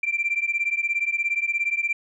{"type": "beating tone pair", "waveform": "sine", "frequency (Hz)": [2349, 2366], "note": ["D7", "D7"], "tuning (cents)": [0, 12], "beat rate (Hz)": 17, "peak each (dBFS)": -24, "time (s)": [0.03, 1.93], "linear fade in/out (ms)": 5, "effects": ["tanh soft clip ceiling -15 dBFS"]}